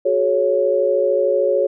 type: chord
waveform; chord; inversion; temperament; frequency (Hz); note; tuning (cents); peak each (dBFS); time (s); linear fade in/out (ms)
sine; F# suspended second; none; equal with one note detuned; 370 / 423.3 / 554.4; F#4 / G#4 / C#5; 0 / +33 / 0; -21 / -20 / -16; 0.05-1.67; 10
effects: none